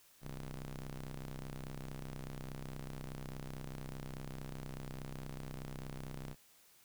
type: ring-modulated tone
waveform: sawtooth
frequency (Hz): 64.8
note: C2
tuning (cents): -16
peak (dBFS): -36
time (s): 0.21-6.36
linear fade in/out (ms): 50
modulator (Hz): 79
effects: white hiss -65 dBFS RMS until 6.84 s